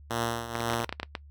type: tone with tremolo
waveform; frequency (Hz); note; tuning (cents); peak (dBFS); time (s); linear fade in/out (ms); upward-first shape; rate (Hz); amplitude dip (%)
5% pulse; 116.8; A#2; +4; -15; 0.1-0.85; 5; triangle; 2; 75
type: clicks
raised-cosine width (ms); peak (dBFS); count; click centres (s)
0.3; -15; 11; 0.554 / 0.605 / 0.701 / 0.737 / 0.802 / 0.843 / 0.893 / 0.926 / 0.999 / 1.031 / 1.152
effects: noise-tail reverb RT60 0.1 s tail -22 dB re dry + added 72 Hz sine -47 dBFS peak until 1.3 s